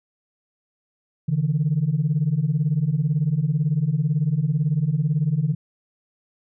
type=beating tone pair; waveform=sine; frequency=140.9 / 158.9 Hz; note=C#3 / D#3; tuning=+29 / +37 cents; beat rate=18 Hz; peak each=-21 / -20 dBFS; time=1.28-5.55 s; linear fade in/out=10 ms; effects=tanh soft clip ceiling -12 dBFS